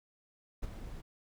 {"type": "noise with ADSR envelope", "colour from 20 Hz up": "brown", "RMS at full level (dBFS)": -36, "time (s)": [0.62, 1.02], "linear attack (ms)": 17, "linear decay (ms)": 24, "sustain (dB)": -8, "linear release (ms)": 21, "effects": []}